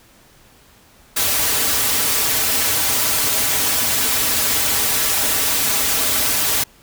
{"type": "noise with comb filter", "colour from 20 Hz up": "white", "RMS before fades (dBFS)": -18, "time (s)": [1.16, 6.64], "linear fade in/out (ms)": 10, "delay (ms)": 5.6, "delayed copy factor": -0.9, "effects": ["pink hiss -50 dBFS RMS until 6.82 s"]}